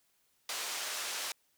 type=band-pass noise; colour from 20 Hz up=white; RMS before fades=-38 dBFS; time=0.49-1.32 s; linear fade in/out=2 ms; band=550 to 7100 Hz; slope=12 dB/octave; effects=white hiss -73 dBFS RMS until 1.57 s